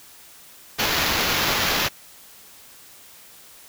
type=noise with sample-and-hold; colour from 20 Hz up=blue; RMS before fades=-22 dBFS; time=0.78-1.89 s; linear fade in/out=20 ms; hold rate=8820 Hz; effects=white hiss -47 dBFS RMS until 3.68 s